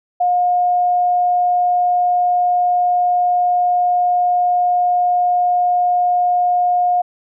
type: tone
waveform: sine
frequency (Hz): 715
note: F5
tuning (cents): +41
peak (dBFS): -12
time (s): 0.2-7.02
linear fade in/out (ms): 10
effects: none